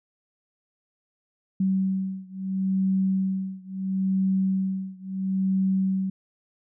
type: beating tone pair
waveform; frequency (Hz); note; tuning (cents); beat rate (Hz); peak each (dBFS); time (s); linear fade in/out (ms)
sine; 190.3 / 191.04; F#3 / G3; +49 / -44; 0.74; -25 / -26; 1.6-6.1; 5
effects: none